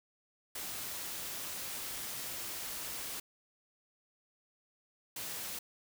white noise bursts at uneven times, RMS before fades -41 dBFS, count 2, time 0.55-3.2 / 5.16-5.59 s, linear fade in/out 5 ms, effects none

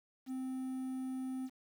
triangle tone with quantisation, 260 Hz, C4, 11 cents flat, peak -35 dBFS, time 0.26-1.5 s, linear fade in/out 50 ms, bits 10, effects none

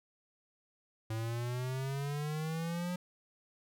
square exponential sweep, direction up, 110 to 180.6 Hz, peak -35 dBFS, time 1.1-2.96 s, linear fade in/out 5 ms, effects none

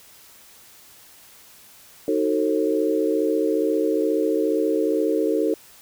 sine chord, D# diminished seventh, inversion none, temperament just, 311.1 / 373.4 / 448 / 537.6 Hz, D#4 / F#4 / A4 / C5, 0 / +16 / +31 / +47 cents, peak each -23 / -26 / -22 / -27 dBFS, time 2.08-5.54 s, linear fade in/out 2 ms, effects white hiss -49 dBFS RMS until 5.81 s

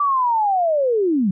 sine linear sweep, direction down, 1174.7 to 174.61 Hz, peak -15 dBFS, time 0-1.31 s, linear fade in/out 5 ms, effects none

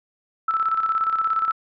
sine tone with tremolo, 1318.5 Hz, E6, in tune, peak -17 dBFS, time 0.48-1.52 s, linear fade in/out 5 ms, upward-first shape square, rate 17 Hz, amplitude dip 55%, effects resampled to 11025 Hz

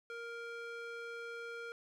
square tone with band-pass filter, 467.2 Hz, A#4, 4 cents sharp, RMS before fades -45 dBFS, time 0.1-1.72 s, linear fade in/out 0 ms, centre 1400 Hz, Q 1.1, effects none

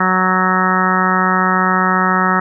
harmonic tone, 185.5 Hz, F#3, 5 cents sharp, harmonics 1 / 2 / 3 / 4 / 5 / 6 / 7 / 8 / 9 / 10, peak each -18 / -24 / -28 / -23 / -21 / -21 / -16 / -25 / -23 / -21 dBFS, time 0-2.4 s, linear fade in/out 5 ms, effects none

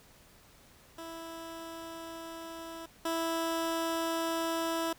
15% pulse tone pair in turn, 329.4 / 329.4 Hz, E4 / E4, -1 / -1 cents, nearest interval unison, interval 0 cents, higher neither, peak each -35 / -24 dBFS, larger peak second, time 0.98-2.86 / 3.05-4.93 s, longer neither, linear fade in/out 5 ms, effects pink hiss -59 dBFS RMS until 4.98 s

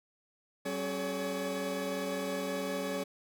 40% pulse tone cluster, 189.9 / 272.8 / 425.1 / 565 Hz, F#3 / C#4 / G#4 / C#5, +45 / -28 / +40 / +33 cents, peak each -39 / -39 / -38 / -36 dBFS, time 0.65-3.04 s, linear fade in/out 10 ms, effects none

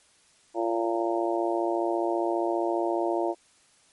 harmonic tone, 114.8 Hz, A#2, 26 cents flat, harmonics 3 / 4 / 5 / 6 / 7 / 8, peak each -27 / -36 / -31 / -30 / -37 / -34 dBFS, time 0.54-3.35 s, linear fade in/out 50 ms, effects white hiss -61 dBFS RMS until 3.92 s + MP3 48 kbps

